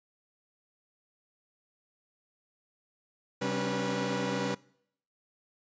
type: tone cluster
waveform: sawtooth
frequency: 132.4 / 193.4 / 273.9 / 296.7 / 487.2 Hz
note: C3 / G3 / C#4 / D4 / B4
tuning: +21 / -23 / -21 / +18 / -24 cents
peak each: -34 / -31 / -32 / -37 / -30 dBFS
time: 3.41-4.55 s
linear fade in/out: 10 ms
effects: noise-tail reverb RT60 0.7 s tail -24 dB re dry + resampled to 16000 Hz